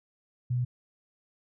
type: tone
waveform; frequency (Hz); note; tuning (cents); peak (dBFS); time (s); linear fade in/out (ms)
sine; 123.7; B2; +3; -25; 0.5-0.65; 10
effects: none